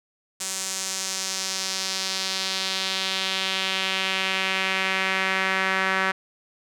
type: tone with band-pass filter sweep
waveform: sawtooth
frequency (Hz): 190.2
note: F#3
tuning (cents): +48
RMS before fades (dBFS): -26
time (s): 0.4-6.12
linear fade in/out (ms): 10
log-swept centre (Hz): 7500 to 1700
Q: 1.9
effects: none